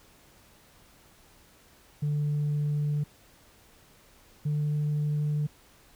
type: tone pair in turn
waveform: sine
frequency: 147.6 / 148.97 Hz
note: D3 / D3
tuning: +9 / +25 cents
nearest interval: unison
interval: 16 cents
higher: second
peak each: -23 dBFS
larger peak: neither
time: 2.02-3.04 / 4.45-5.47 s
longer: neither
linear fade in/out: 10 ms
effects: tanh soft clip ceiling -23 dBFS + pink hiss -58 dBFS RMS until 5.95 s